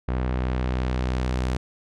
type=tone with low-pass filter sweep; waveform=sawtooth; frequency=63 Hz; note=B1; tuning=35 cents sharp; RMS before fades=-25 dBFS; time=0.08-1.57 s; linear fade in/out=5 ms; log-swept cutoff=1900 to 8000 Hz; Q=0.7; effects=none